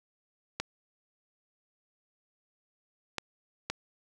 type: clicks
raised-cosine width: 0.2 ms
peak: -14 dBFS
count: 3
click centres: 0.6 / 3.183 / 3.7 s
effects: none